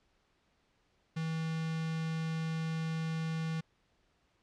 square tone with notch filter, 161.3 Hz, E3, 37 cents flat, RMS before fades -35 dBFS, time 1.16-3.61 s, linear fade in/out 10 ms, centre 610 Hz, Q 0.86, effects pink hiss -73 dBFS RMS until 4.42 s + low-pass 5000 Hz 12 dB/octave

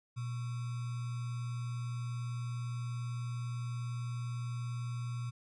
sine tone with sample-and-hold, 120.6 Hz, B2, 41 cents flat, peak -35 dBFS, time 0.16-5.31 s, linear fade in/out 20 ms, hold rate 1225 Hz, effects resampled to 22050 Hz

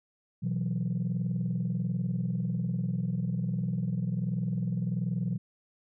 sine chord, B suspended fourth, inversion none, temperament equal, 123.47 / 164.81 / 185 Hz, B2 / E3 / F#3, 0 / 0 / 0 cents, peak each -31 dBFS, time 0.42-5.38 s, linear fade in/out 20 ms, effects tanh soft clip ceiling -22 dBFS

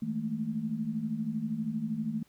sine tone cluster, 160.8 / 211.3 / 223.9 Hz, E3 / G#3 / A3, -43 / +30 / +30 cents, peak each -38 / -36 / -32 dBFS, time 0.02-2.23 s, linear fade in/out 5 ms, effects pink hiss -66 dBFS RMS until 2.28 s

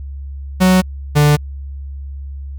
45% pulse tone pair in turn, 185 / 147.64 Hz, F#3 / D3, 0 / +9 cents, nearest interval major third, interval 391 cents, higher first, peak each -8 dBFS, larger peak neither, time 0.6-0.82 / 1.15-1.37 s, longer neither, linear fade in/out 20 ms, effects added 69 Hz sine -25 dBFS peak until 2.58 s

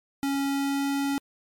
square tone with pitch glide, 277.2 to 278.8 Hz, C#4 to C#4, 0 to +10 cents, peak -25 dBFS, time 0.23-1.18 s, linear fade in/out 0 ms, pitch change +10 cents, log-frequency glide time 0.45-0.91 s, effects MP3 96 kbps

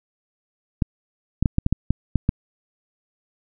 clicks, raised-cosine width 5 ms, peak -5 dBFS, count 9, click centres 0.822 / 1.426 / 1.458 / 1.584 / 1.664 / 1.726 / 1.906 / 2.157 / 2.291 s, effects none

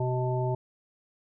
harmonic tone, 126.4 Hz, B2, 41 cents sharp, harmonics 1 / 3 / 5 / 7, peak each -27 / -32 / -34 / -35 dBFS, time 0-0.55 s, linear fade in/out 5 ms, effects none

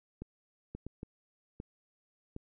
clicks, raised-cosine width 3 ms, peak -28 dBFS, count 6, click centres 0.22 / 0.75 / 0.866 / 1.031 / 1.601 / 2.364 s, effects none

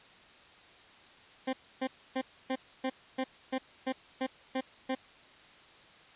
20% pulse tone bursts, 261.6 Hz, C4, in tune, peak -25 dBFS, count 11, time 1.47-4.952 s, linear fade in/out 10 ms, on 62 ms, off 280 ms, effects white hiss -56 dBFS RMS until 6.15 s + resampled to 8000 Hz

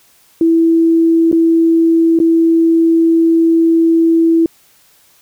sine tone with dropouts, 329.6 Hz, E4, in tune, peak -7 dBFS, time 0.41-4.46 s, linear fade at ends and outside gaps 2 ms, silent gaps 1.316-1.327 / 2.19-2.2 s, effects white hiss -50 dBFS RMS until 5.21 s

